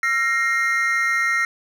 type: tone cluster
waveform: triangle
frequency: 1355 / 1871 / 2117 Hz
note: E6 / A#6 / C7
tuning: +47 / +6 / +20 cents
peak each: -22 / -19 / -21 dBFS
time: 0.03-1.45 s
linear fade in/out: 2 ms
effects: none